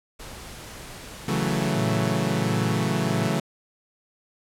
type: noise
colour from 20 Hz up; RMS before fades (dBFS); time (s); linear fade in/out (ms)
pink; -40; 0.19-1.72; 10
type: chord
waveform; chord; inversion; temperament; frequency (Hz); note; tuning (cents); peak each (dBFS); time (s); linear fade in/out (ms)
sawtooth; F# minor seventh; second; equal; 138.59 / 164.81 / 185 / 220; C#3 / E3 / F#3 / A3; 0 / 0 / 0 / 0; -24; 1.28-3.4; 5
type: tone with tremolo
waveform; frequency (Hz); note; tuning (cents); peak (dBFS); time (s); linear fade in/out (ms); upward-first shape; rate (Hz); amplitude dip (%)
sine; 113.4; A#2; -47; -26; 1.73-3.3; 50; sine; 1.4; 55
effects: low-pass 12000 Hz 12 dB/octave